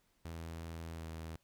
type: tone with pitch glide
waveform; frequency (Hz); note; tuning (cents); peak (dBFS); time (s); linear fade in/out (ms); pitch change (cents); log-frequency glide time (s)
sawtooth; 82.41 to 80.85; E2 to E2; 0 to -33; -39; 0.25-1.36; 0; -33; 0.95-1.05
effects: pink hiss -75 dBFS RMS until 1.43 s